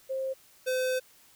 sine / square tone pair in turn, 530 / 512.2 Hz, C5 / C5, +22 / -37 cents, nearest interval minor second, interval 59 cents, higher first, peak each -29 / -27 dBFS, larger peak second, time 0.09-0.34 / 0.66-1 s, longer second, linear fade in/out 20 ms, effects white hiss -59 dBFS RMS until 1.35 s

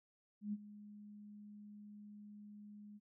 sine tone with ADSR envelope, 207.7 Hz, G#3, in tune, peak -36 dBFS, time 0.41-3 s, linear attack 120 ms, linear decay 38 ms, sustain -16 dB, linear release 38 ms, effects none

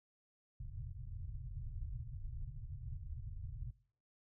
pink low-pass noise, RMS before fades -45 dBFS, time 0.6-3.71 s, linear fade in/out 5 ms, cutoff 140 Hz, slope 96 dB/octave, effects noise-tail reverb RT60 0.5 s tail -20 dB re dry

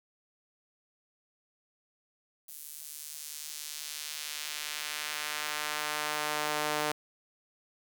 sawtooth tone with high-pass filter sweep, 150.5 Hz, D3, 43 cents sharp, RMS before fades -36 dBFS, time 2.48-6.92 s, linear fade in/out 5 ms, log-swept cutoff 11000 to 550 Hz, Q 0.77, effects none

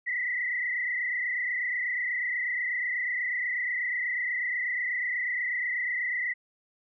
sine tone with frequency modulation, 1975.5 Hz, B6, in tune, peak -27 dBFS, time 0.06-6.34 s, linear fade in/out 20 ms, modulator 28.2 Hz, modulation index 2.6, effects none

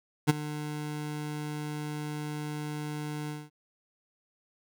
25% pulse tone with ADSR envelope, 150 Hz, D3, 37 cents sharp, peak -13 dBFS, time 0.27-3.5 s, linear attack 27 ms, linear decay 19 ms, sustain -17 dB, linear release 210 ms, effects none

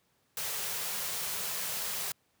white band-stop noise, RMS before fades -35 dBFS, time 0.37-2.12 s, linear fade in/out 2 ms, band 220 to 370 Hz, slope 96 dB/octave, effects pink hiss -72 dBFS RMS until 2.4 s + high-pass 100 Hz 12 dB/octave

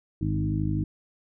harmonic tone with a mistuned harmonic, 51.6 Hz, G#1, 10 cents flat, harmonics 1 / 2 / 3 / 4 / 5 / 6, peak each -33 / -28 / -29 / -35 / -36 / -31 dBFS, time 0.21-0.84 s, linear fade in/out 5 ms, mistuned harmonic 2, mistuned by -39 cents, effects none

